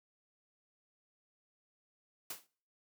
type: noise with exponential decay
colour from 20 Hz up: white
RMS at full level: -38 dBFS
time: 2.3-2.47 s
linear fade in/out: 5 ms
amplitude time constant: 36 ms
effects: noise-tail reverb RT60 0.5 s tail -24 dB re dry + high-pass 150 Hz 12 dB/octave